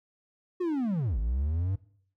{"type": "linear two-way sweep", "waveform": "triangle", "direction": "down then up", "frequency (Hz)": [371.9, 49.83, 99.7], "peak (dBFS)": -24, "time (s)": [0.6, 1.76], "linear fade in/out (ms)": 10, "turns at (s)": 1.18, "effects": ["noise-tail reverb RT60 0.6 s tail -19 dB re dry"]}